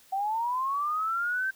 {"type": "linear sweep", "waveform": "sine", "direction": "up", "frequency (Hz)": [756, 1570], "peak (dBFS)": -26, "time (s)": [0.12, 1.51], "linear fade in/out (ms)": 10, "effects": ["white hiss -58 dBFS RMS until 1.55 s"]}